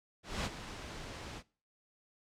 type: noise with ADSR envelope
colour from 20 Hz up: pink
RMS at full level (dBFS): -34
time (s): 0.23-1.43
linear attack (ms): 220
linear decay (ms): 38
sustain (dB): -11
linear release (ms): 52
effects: noise-tail reverb RT60 0.4 s tail -22 dB re dry + low-pass 6000 Hz 12 dB/octave